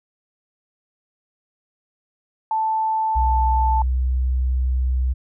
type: tone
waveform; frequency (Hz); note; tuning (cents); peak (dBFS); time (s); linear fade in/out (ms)
sine; 880; A5; 0; -18; 2.51-3.82; 2
type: tone with pitch glide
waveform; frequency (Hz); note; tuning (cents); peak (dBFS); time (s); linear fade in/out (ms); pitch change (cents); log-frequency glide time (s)
sine; 63.3 to 63.7; B1 to C2; +43 to -46; -17; 3.15-5.14; 20; +11; 3.32-4.37
effects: none